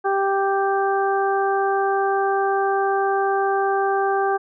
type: harmonic tone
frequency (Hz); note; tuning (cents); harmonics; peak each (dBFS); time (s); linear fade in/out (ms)
392.2; G4; +1; 1 / 2 / 3 / 4; -21 / -21 / -27 / -28; 0.04-4.38; 20
effects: none